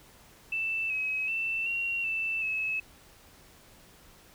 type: tone with pitch steps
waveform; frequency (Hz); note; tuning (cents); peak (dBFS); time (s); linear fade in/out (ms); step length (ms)
sine; 2655 / 2552 / 2670 / 2747 / 2656 / 2586; E7 / D#7 / E7 / F7 / E7 / E7; +12 / +43 / +22 / -29 / +12 / -34; -28; 0.52-2.8; 5; 380
effects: pink hiss -56 dBFS RMS until 4.34 s